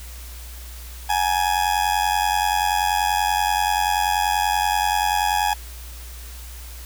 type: tone with amplitude modulation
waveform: 40% pulse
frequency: 836 Hz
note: G#5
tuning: 11 cents sharp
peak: -14 dBFS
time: 1.09-5.54 s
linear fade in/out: 10 ms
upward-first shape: sine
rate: 90.4 Hz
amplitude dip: 80%
effects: added 60 Hz sine -35 dBFS peak until 6.85 s + white hiss -42 dBFS RMS until 6.85 s